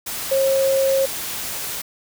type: tone in noise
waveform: sine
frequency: 539 Hz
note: C#5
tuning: 49 cents flat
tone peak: -15 dBFS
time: 0.31-1.06 s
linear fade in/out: 10 ms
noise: white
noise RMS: -28 dBFS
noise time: 0.06-1.82 s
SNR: +10 dB
effects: none